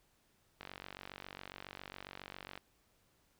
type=click train; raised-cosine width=0.3 ms; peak=-29 dBFS; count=94; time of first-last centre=0.61-2.576 s; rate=47.3 Hz; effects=pink hiss -73 dBFS RMS until 3.39 s